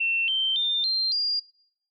sine tone with pitch steps, 2700 / 3119 / 3604 / 4164 / 4811 Hz, E7 / G7 / A7 / C8 / D8, +41 / -9 / +41 / -9 / +41 cents, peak -22 dBFS, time 0-1.4 s, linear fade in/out 10 ms, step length 280 ms, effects noise-tail reverb RT60 0.7 s tail -25 dB re dry

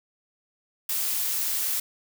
blue noise, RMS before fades -27 dBFS, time 0.89-1.8 s, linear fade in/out 5 ms, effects none

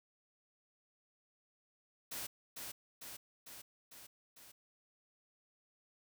white noise with echo, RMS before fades -43 dBFS, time 2.11-2.27 s, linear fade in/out 10 ms, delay 450 ms, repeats 5, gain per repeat -3 dB, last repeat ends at 4.52 s, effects none

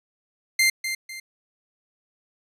sawtooth tone with echo, 2093 Hz, C7, in tune, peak -13 dBFS, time 0.59-0.7 s, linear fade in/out 5 ms, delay 250 ms, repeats 2, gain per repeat -9 dB, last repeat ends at 1.2 s, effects resampled to 32000 Hz

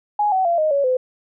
sine tone with pitch steps, 833 / 755.1 / 684.5 / 620.5 / 562.4 / 509.8 Hz, G#5 / F#5 / F5 / D#5 / C#5 / C5, +5 / +35 / -35 / -5 / +25 / -45 cents, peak -15 dBFS, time 0.19-0.97 s, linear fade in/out 5 ms, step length 130 ms, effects none

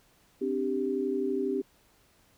sine chord, C suspended second, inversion none, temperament equal, 261.6 / 293.7 / 392 Hz, C4 / D4 / G4, 0 / 0 / 0 cents, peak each -32 / -34 / -29 dBFS, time 0.41-1.62 s, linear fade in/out 10 ms, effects pink hiss -64 dBFS RMS until 2.37 s

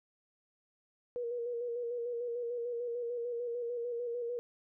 sine tone with vibrato, 477.5 Hz, A#4, 42 cents sharp, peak -34 dBFS, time 1.16-4.39 s, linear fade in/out 0 ms, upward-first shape square, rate 6.7 Hz, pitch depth 34 cents each way, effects none

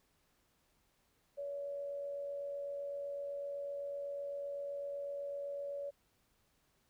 sine tone with amplitude modulation, 567 Hz, C#5, 39 cents sharp, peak -37 dBFS, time 1.37-5.91 s, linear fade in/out 20 ms, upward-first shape sine, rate 87.9 Hz, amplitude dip 35%, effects pink hiss -75 dBFS RMS until 6.89 s

